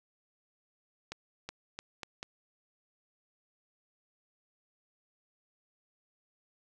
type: accelerating click train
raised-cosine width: 0.2 ms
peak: -22 dBFS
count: 5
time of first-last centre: 1.12-2.229 s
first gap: 370 ms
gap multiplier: 0.81
effects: none

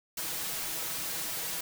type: noise with comb filter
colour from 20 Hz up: white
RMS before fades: -35 dBFS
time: 0.17-1.61 s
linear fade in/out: 5 ms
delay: 6.2 ms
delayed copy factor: +0.7
effects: none

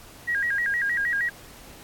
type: tone with vibrato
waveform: sine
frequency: 1760 Hz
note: A6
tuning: in tune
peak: -22 dBFS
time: 0.27-1.3 s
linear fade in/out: 20 ms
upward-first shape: square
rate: 6.4 Hz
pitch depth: 140 cents each way
effects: pink hiss -47 dBFS RMS until 1.83 s + AAC 64 kbps

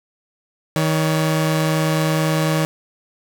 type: tone pair together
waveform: sawtooth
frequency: 158.1 / 564.3 Hz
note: D#3 / C#5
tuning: +28 / +31 cents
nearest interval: octave + minor seventh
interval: 2203 cents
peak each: -13 / -20 dBFS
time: 0.76-2.65 s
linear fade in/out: 0 ms
effects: none

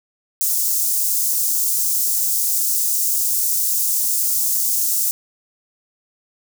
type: high-pass noise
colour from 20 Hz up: white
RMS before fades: -19 dBFS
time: 0.41-5.11 s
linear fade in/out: 0 ms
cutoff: 6100 Hz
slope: 24 dB/octave
effects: none

